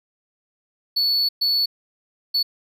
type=tone bursts at uneven times; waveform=triangle; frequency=4435 Hz; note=C#8; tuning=in tune; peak=-16 dBFS; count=3; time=0.96-1.29 / 1.41-1.66 / 2.34-2.43 s; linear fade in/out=10 ms; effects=none